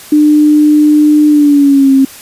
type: tone with pitch glide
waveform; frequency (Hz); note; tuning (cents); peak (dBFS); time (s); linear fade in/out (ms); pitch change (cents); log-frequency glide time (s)
sine; 300 to 268.8; D4 to C4; +37 to +47; -3; 0.12-2.05; 5; -190; 1.28-1.93
effects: white hiss -32 dBFS RMS until 2.21 s + resampled to 32000 Hz